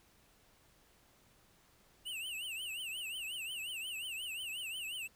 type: tone with vibrato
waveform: square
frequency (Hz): 2811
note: F7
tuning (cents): +11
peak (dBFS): -40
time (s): 2.05-5.08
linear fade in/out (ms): 20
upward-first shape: triangle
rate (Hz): 5.6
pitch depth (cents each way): 190
effects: pink hiss -67 dBFS RMS until 5.15 s